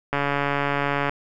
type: click train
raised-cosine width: 0.5 ms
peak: -8 dBFS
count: 138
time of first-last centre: 0.13-1.095 s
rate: 142 Hz
effects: none